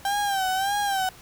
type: tone with vibrato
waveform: 35% pulse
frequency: 784 Hz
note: G5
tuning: in tune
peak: -21 dBFS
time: 0.05-1.09 s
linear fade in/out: 2 ms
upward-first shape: sine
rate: 1.7 Hz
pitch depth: 82 cents each way
effects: pink hiss -48 dBFS RMS until 1.21 s